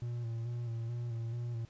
triangle tone with vibrato, 117.3 Hz, A#2, 11 cents sharp, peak -33 dBFS, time 0.02-1.65 s, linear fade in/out 0 ms, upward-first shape square, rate 2.3 Hz, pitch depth 34 cents each way, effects pink hiss -64 dBFS RMS until 1.69 s + resampled to 16000 Hz

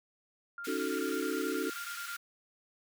sine tone bursts, 1398 Hz, F6, 1 cent sharp, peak -39 dBFS, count 15, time 0.58-2.164 s, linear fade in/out 2 ms, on 86 ms, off 21 ms
pink high-pass noise, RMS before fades -44 dBFS, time 0.64-2.17 s, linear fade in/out 10 ms, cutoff 1200 Hz, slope 96 dB/octave
sine chord, D# half-diminished seventh, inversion third, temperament equal, 277.2 / 311.1 / 370 / 440 Hz, C#4 / D#4 / F#4 / A4, 0 / 0 / 0 / 0 cents, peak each -37 dBFS, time 0.67-1.7 s, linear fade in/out 5 ms
effects none

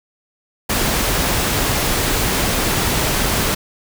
pink noise, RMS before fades -18 dBFS, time 0.69-3.55 s, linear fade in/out 10 ms, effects none

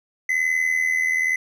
triangle tone with amplitude modulation, 2030 Hz, B6, 47 cents sharp, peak -14 dBFS, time 0.29-1.36 s, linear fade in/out 5 ms, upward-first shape sine, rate 80.8 Hz, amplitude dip 65%, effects none

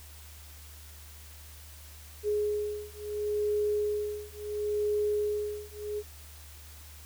sine beating tone pair, 417.8 / 418.52 Hz, G#4 / G#4, +10 / +13 cents, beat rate 0.72 Hz, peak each -31 dBFS, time 2.23-6.03 s, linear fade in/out 50 ms, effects added 75 Hz sine -48 dBFS peak until 7.05 s + white hiss -52 dBFS RMS until 7.05 s

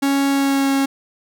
45% pulse tone with pitch glide, 277 to 273.3 Hz, C#4 to C#4, -1 to -24 cents, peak -15 dBFS, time 0.02-0.86 s, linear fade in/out 10 ms, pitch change -23 cents, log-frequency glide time 0.29-0.73 s, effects none

